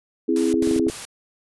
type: chord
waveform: sine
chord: C augmented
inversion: none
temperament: equal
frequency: 261.6 / 329.6 / 415.3 Hz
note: C4 / E4 / G#4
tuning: 0 / 0 / 0 cents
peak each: -22 / -20 / -23 dBFS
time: 0.28-0.9 s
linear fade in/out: 10 ms
type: noise bursts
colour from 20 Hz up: white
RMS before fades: -34 dBFS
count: 3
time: 0.36-1.052 s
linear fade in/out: 2 ms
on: 170 ms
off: 91 ms
type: clicks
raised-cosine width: 2 ms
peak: -17 dBFS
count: 8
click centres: 0.541 / 0.625 / 0.673 / 0.712 / 0.763 / 0.797 / 0.868 / 0.899 s
effects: resampled to 24000 Hz